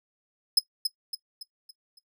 40% pulse tone with echo, 5100 Hz, D#8, 42 cents sharp, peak -14 dBFS, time 0.57-0.59 s, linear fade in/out 5 ms, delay 280 ms, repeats 5, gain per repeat -7 dB, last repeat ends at 1.99 s, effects noise-tail reverb RT60 0.1 s tail -18 dB re dry

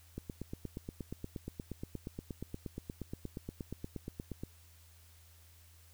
click train, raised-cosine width 3 ms, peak -27 dBFS, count 37, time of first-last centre 0.18-4.435 s, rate 8.46 Hz, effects added 83 Hz sine -59 dBFS peak until 5.93 s + white hiss -64 dBFS RMS until 5.93 s

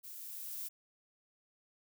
violet noise with level ramp, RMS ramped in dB -49 to -41 dBFS, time 0.03-0.69 s, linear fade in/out 20 ms, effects none

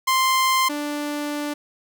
sawtooth tone pair in turn, 1046.5 / 293.7 Hz, C6 / D4, 0 / 0 cents, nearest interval octave + minor seventh, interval 2200 cents, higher first, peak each -13 / -21 dBFS, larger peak first, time 0.07-0.69 / 0.69-1.54 s, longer second, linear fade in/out 10 ms, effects none

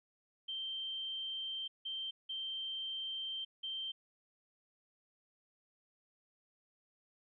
sine tone bursts at uneven times, 3136 Hz, G7, in tune, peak -38 dBFS, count 4, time 0.48-1.68 / 1.85-2.11 / 2.29-3.45 / 3.63-3.92 s, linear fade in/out 10 ms, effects none

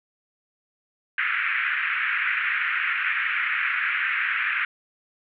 pink band-pass noise, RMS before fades -25 dBFS, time 1.18-4.65 s, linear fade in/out 2 ms, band 1400 to 2500 Hz, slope 48 dB/octave, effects none

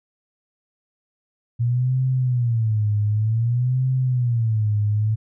sine tone with vibrato, 116.54 Hz, A#2, in tune, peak -17 dBFS, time 1.59-5.16 s, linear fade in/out 20 ms, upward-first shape sine, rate 0.54 Hz, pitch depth 190 cents each way, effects none

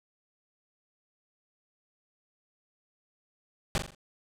pink noise with echo, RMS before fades -27 dBFS, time 3.75-3.78 s, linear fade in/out 0 ms, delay 42 ms, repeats 4, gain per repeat -7 dB, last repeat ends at 3.948 s, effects low-pass 9000 Hz 12 dB/octave

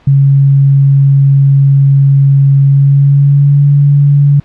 sine tone with pitch glide, 138.4 to 142.62 Hz, C#3 to C#3, -2 to +50 cents, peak -3 dBFS, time 0.07-4.4 s, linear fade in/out 5 ms, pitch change +52 cents, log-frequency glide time 2.63-3.63 s, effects pink hiss -45 dBFS RMS until 4.44 s + low-pass 3000 Hz 12 dB/octave

